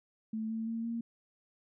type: tone with pitch steps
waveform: sine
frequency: 220 / 223.8 / 227.8 / 231.7 Hz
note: A3 / A3 / A#3 / A#3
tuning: 0 / +30 / -40 / -10 cents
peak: -33 dBFS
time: 0.33-1.01 s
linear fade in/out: 5 ms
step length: 170 ms
effects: none